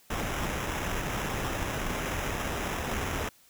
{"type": "noise with sample-and-hold", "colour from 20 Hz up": "pink", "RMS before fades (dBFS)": -32, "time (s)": [0.1, 3.29], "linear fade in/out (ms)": 5, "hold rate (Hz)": 4410, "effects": ["white hiss -60 dBFS RMS until 3.49 s"]}